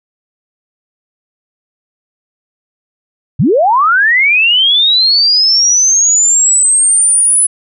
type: linear sweep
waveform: sine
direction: up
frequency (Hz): 98 to 10150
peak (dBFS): -6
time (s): 3.39-7.47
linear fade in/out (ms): 10
effects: none